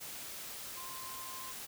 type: tone in noise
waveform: sine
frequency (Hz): 1046.5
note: C6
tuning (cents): 0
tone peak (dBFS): -47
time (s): 0.76-1.53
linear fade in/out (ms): 20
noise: white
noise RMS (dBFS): -45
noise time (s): 0-1.67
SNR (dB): -5
effects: none